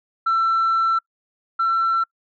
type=tone pair in turn; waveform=sine; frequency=1340 / 1345.8 Hz; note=E6 / E6; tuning=+28 / +35 cents; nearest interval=unison; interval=7 cents; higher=second; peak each=-14 / -15 dBFS; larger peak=first; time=0.26-0.99 / 1.59-2.04 s; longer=first; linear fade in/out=10 ms; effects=noise-tail reverb RT60 0.1 s tail -25 dB re dry + tanh soft clip ceiling -14 dBFS